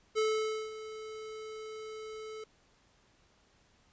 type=tone with ADSR envelope; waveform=square; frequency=435.1 Hz; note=A4; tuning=19 cents flat; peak=-27 dBFS; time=0.15-2.44 s; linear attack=33 ms; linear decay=520 ms; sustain=-15 dB; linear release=4 ms; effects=pink hiss -67 dBFS RMS until 3.92 s + resampled to 16000 Hz